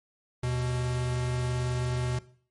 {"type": "tone pair together", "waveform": "square", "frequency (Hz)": [78.37, 124.4], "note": ["D#2", "B2"], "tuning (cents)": [13, 13], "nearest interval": "minor sixth", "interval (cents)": 800, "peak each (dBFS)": [-37, -28], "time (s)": [0.43, 2.19], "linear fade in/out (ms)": 5, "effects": ["noise-tail reverb RT60 0.5 s tail -18 dB re dry", "MP3 48 kbps"]}